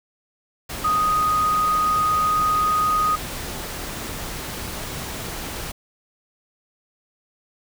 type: tone in noise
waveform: sine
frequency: 1244.5 Hz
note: D#6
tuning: in tune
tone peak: -17 dBFS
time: 0.84-3.16 s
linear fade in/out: 10 ms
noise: pink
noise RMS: -31 dBFS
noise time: 0.69-5.72 s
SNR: +11 dB
effects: none